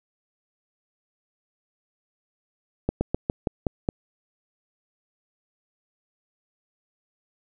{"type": "slowing click train", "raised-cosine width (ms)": 2, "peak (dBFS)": -9, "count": 7, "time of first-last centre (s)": [2.89, 3.889], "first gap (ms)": 120, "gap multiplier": 1.13, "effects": []}